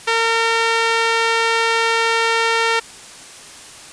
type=tone with band-pass filter; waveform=sawtooth; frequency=456.5 Hz; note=A#4; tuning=36 cents flat; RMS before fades=-17 dBFS; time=0.07-2.8 s; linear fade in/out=10 ms; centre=2200 Hz; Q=0.75; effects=white hiss -38 dBFS RMS until 3.92 s + resampled to 22050 Hz